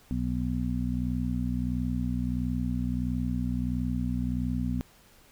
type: harmonic tone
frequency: 61.5 Hz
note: B1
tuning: 7 cents flat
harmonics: 1 / 2 / 3 / 4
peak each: -32 / -33 / -33 / -31 dBFS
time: 0.11-4.81 s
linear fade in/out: 0 ms
effects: pink hiss -58 dBFS RMS until 5.31 s